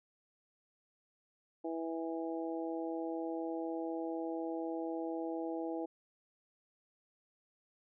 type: harmonic tone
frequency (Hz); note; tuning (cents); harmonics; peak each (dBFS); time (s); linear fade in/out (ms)
164.1; E3; -8; 2 / 3 / 4 / 5; -38 / -42 / -44 / -46; 1.64-5.86; 10
effects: none